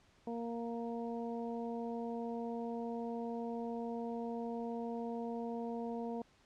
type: harmonic tone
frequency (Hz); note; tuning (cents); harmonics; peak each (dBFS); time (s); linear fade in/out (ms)
233.1; A#3; 0; 1 / 2 / 3 / 4; -40 / -42 / -46 / -50; 0.27-6.22; 2
effects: pink hiss -68 dBFS RMS until 6.45 s + low-pass 6000 Hz 12 dB/octave